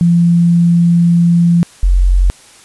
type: tone pair in turn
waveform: sine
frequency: 171.2 / 45.35 Hz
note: F3 / F#1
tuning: -34 / -34 cents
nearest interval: octave + major seventh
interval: 2300 cents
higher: first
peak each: -6 dBFS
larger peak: neither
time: 0.01-1.63 / 1.83-2.3 s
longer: first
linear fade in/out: 0 ms
effects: white hiss -41 dBFS RMS until 2.64 s + resampled to 24000 Hz